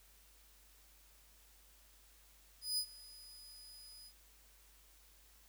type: tone with ADSR envelope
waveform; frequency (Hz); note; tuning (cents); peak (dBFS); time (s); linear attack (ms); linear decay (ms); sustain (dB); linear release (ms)
sawtooth; 4978; D#8; 0; -30; 2.61-4.13; 170; 73; -21; 64
effects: added 50 Hz sine -66 dBFS peak until 5.48 s + white hiss -66 dBFS RMS until 5.48 s